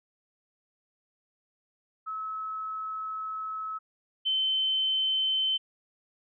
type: tone pair in turn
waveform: sine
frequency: 1293 / 3075 Hz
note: E6 / G7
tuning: -34 / -34 cents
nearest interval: octave + minor third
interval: 1500 cents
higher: second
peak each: -32 / -24 dBFS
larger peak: second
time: 2.06-3.79 / 4.25-5.58 s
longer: first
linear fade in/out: 20 ms
effects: none